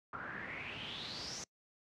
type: noise with low-pass filter sweep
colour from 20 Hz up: pink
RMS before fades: -44 dBFS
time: 0.13-1.44 s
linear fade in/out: 2 ms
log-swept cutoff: 1300 to 6300 Hz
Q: 7.3
effects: noise-tail reverb RT60 0.1 s tail -25 dB re dry + high-pass 100 Hz 12 dB/octave